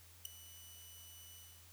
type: tone with ADSR envelope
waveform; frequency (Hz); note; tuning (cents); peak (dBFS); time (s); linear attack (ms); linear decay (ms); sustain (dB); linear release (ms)
10% pulse; 2968; F#7; +5; -27; 0.25-1.68; 4; 5; -20; 310
effects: added 86 Hz sine -62 dBFS peak until 1.72 s + white hiss -62 dBFS RMS until 1.72 s